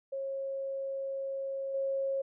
sine tone with level steps, 543 Hz, C#5, 36 cents flat, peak -33 / -29 dBFS, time 0.12-2.22 s, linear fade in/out 10 ms, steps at 1.74 s, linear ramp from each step 5 ms, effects none

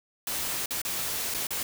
white noise with dropouts, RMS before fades -31 dBFS, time 0.27-1.63 s, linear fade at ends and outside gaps 2 ms, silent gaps 0.659-0.707 / 0.817-0.85 / 1.341-1.345 / 1.47-1.506 s, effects none

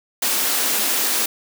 white high-pass noise, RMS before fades -20 dBFS, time 0.22-1.26 s, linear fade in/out 5 ms, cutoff 200 Hz, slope 96 dB/octave, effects none

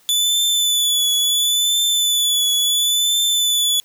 sawtooth tone with vibrato, 3472 Hz, A7, 24 cents flat, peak -12 dBFS, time 0.09-3.8 s, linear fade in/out 0 ms, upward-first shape triangle, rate 0.72 Hz, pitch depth 42 cents each way, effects white hiss -54 dBFS RMS until 3.84 s

